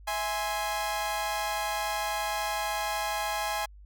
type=chord; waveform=sawtooth; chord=E augmented; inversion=none; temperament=equal with one note detuned; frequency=654.3 / 830.6 / 1046.5 Hz; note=E5 / G#5 / B#5; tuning=-13 / 0 / 0 cents; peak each=-32 / -27 / -32 dBFS; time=0.07-3.66 s; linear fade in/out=10 ms; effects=added 50 Hz sine -47 dBFS peak until 3.85 s